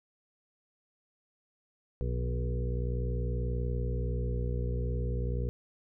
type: harmonic tone with a mistuned harmonic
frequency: 60.4 Hz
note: B1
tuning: 38 cents flat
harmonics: 1 / 2 / 3 / 4 / 6 / 7 / 8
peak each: -31 / -34 / -43 / -45 / -46 / -43 / -42 dBFS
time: 2.01-5.49 s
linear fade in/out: 0 ms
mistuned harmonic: 2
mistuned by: +17 cents
effects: none